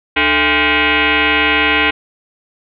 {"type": "tone with frequency modulation", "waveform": "sine", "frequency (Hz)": 299, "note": "D4", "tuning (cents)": 31, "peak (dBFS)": -10, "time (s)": [0.16, 1.91], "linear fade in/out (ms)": 10, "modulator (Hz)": 370, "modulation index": 7.4, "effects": []}